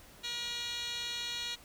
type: tone with band-pass filter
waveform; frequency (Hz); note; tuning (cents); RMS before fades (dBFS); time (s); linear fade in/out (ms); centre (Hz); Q
10% pulse; 477.9; A#4; +43; -38; 0.23-1.56; 20; 4200; 7.5
effects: pink hiss -56 dBFS RMS until 1.64 s